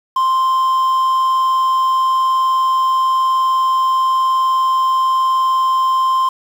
triangle tone with quantisation, 1046.5 Hz, C6, in tune, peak -10 dBFS, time 0.16-6.29 s, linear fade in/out 5 ms, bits 6, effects none

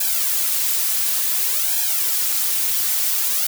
blue noise with flanger, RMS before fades -20 dBFS, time 0-3.47 s, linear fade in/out 5 ms, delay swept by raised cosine 1.2 to 4.6 ms, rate 0.56 Hz, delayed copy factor +0.9, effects none

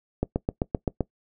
click train, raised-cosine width 2 ms, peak -10 dBFS, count 7, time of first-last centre 0.23-1.007 s, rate 7.72 Hz, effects noise-tail reverb RT60 0.1 s tail -21 dB re dry

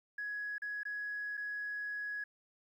sine tone with dropouts, 1674 Hz, G#6, 13 cents sharp, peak -36 dBFS, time 0.18-2.24 s, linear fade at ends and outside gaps 5 ms, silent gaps 0.582-0.619 / 0.833-0.852 / 1.371-1.375 s, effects tanh soft clip ceiling -32 dBFS + 12-bit

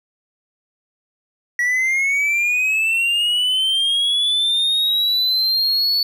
triangle linear sweep, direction up, 1923 to 4458 Hz, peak -14 dBFS, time 1.59-6.03 s, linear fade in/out 2 ms, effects none

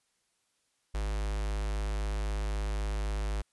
square tone with notch filter, 51.91 Hz, G#1, in tune, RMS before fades -32 dBFS, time 0.94-3.42 s, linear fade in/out 10 ms, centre 200 Hz, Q 1, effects white hiss -75 dBFS RMS until 3.52 s + resampled to 24000 Hz

